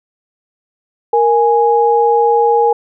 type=tone pair together; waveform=sine; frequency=466.4 / 830.6 Hz; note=A#4 / G#5; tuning=+1 / 0 cents; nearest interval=minor seventh; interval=999 cents; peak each=-11 dBFS; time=1.13-2.73 s; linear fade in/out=5 ms; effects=none